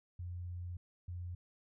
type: tone bursts at uneven times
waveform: sine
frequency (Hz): 88.4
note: F2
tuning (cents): +22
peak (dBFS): -40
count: 2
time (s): 0.19-0.77 / 1.08-1.35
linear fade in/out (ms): 5
effects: none